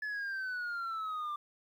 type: exponential sweep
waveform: sine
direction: down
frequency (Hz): 1724 to 1179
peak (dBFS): -32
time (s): 0.02-1.36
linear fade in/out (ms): 5
effects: tanh soft clip ceiling -34 dBFS + 11-bit